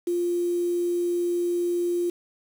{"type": "tone with quantisation", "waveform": "sine", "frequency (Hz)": 349, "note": "F4", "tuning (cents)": -1, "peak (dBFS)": -22, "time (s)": [0.07, 2.1], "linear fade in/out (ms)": 5, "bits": 7, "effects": []}